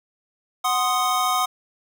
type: chord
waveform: square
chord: C diminished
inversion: second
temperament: equal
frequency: 740 / 1046.5 / 1244.5 Hz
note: Gb5 / C6 / Eb6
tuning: 0 / 0 / 0 cents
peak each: -25 / -26 / -23 dBFS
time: 0.64-1.46 s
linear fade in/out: 10 ms
effects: none